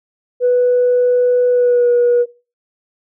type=tone with pitch glide; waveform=sine; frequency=493.6 to 482.9 Hz; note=B4 to B4; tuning=-1 to -39 cents; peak=-8 dBFS; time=0.4-2.26 s; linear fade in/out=50 ms; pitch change=-38 cents; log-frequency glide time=1.5-1.89 s; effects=noise-tail reverb RT60 0.3 s tail -18 dB re dry + tanh soft clip ceiling -6 dBFS